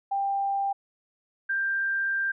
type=tone pair in turn; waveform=sine; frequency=792 / 1584 Hz; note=G5 / G6; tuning=+18 / +18 cents; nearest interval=octave; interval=1200 cents; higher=second; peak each=-24 dBFS; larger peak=neither; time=0.11-0.73 / 1.49-2.32 s; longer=second; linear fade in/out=10 ms; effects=none